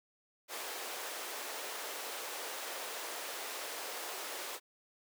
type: high-pass noise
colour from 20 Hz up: pink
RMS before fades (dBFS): -42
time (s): 0.48-4.6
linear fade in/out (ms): 50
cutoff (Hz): 420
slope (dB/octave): 24
effects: none